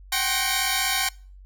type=tone cluster; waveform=10% pulse; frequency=749 / 785 / 1068 / 1870 / 2285 Hz; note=F#5 / G5 / C6 / A#6 / D7; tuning=+21 / +2 / +35 / +5 / -48 cents; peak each=-20 dBFS; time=0.12-1.09 s; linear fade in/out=5 ms; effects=noise-tail reverb RT60 0.4 s tail -24 dB re dry + added 47 Hz sine -43 dBFS peak until 1.45 s